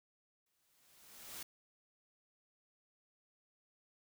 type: noise with exponential growth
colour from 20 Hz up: white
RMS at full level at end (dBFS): -45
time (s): 0.46-1.43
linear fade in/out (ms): 5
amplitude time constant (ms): 210
effects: none